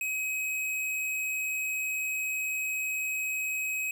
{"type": "tone", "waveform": "square", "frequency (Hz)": 2538, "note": "D#7", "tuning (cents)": 34, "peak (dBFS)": -30, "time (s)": [0.01, 3.91], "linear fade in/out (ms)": 2, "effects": []}